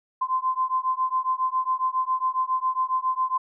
sine beating tone pair, 1031 / 1038.3 Hz, C6 / C6, -26 / -14 cents, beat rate 7.3 Hz, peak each -25 dBFS, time 0.21-3.38 s, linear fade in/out 10 ms, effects none

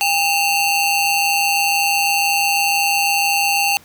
sawtooth ring-modulated tone, 1774 Hz, A6, 14 cents sharp, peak -8 dBFS, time 0.01-3.77 s, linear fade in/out 0 ms, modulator 970 Hz, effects pink hiss -47 dBFS RMS until 3.84 s + high-pass 60 Hz 12 dB/octave

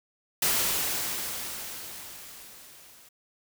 white noise with level ramp, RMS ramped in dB -24 to -54 dBFS, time 0.42-3.09 s, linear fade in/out 5 ms, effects none

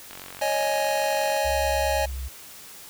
click train, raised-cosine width 0.3 ms, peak -23 dBFS, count 59, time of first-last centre 0.11-1.365 s, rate 46.2 Hz
square chord, C# suspended second, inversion none, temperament just, 554.4 / 623.7 / 831.5 Hz, C#5 / D#5 / G#5, 0 / +4 / +2 cents, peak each -28 / -27 / -27 dBFS, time 0.41-2.06 s, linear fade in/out 10 ms
sine tone, 65.3 Hz, C2, 3 cents flat, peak -29 dBFS, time 1.44-2.29 s, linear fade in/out 20 ms
effects white hiss -44 dBFS RMS until 2.89 s

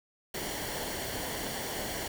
pink noise with comb filter, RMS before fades -36 dBFS, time 0.34-2.08 s, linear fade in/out 5 ms, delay 0.79 ms, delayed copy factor -0.55, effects none

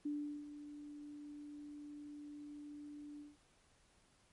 sine tone with ADSR envelope, 293.7 Hz, D4, in tune, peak -36 dBFS, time 0.05-3.37 s, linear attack 8 ms, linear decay 390 ms, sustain -12 dB, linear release 180 ms, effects pink hiss -71 dBFS RMS until 4.32 s + MP3 48 kbps

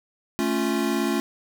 square chord, A augmented, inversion none, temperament equal, 220 / 277.2 / 349.2 Hz, A3 / C#4 / E#4, 0 / 0 / 0 cents, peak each -27 dBFS, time 0.39-1.2 s, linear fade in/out 0 ms, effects none

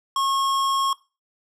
square tone, 1088 Hz, C#6, 33 cents flat, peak -21 dBFS, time 0.16-0.93 s, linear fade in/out 2 ms, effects noise-tail reverb RT60 0.3 s tail -20 dB re dry + low-pass 10000 Hz 12 dB/octave

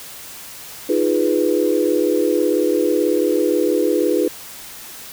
sine chord, F half-diminished seventh, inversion third, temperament equal, 311.1 / 349.2 / 415.3 / 493.9 Hz, Eb4 / F4 / Ab4 / Cb5, 0 / 0 / 0 / 0 cents, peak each -20 dBFS, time 0.89-4.28 s, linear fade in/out 5 ms, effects white hiss -36 dBFS RMS until 5.12 s

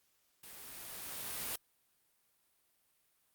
white noise with level ramp, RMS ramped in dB -52 to -38 dBFS, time 0.43-1.56 s, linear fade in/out 5 ms, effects white hiss -75 dBFS RMS until 3.34 s + Opus 48 kbps

